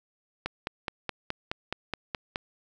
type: click train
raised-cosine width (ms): 0.3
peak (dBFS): -14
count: 10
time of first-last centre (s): 0.46-2.359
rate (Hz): 4.74
effects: none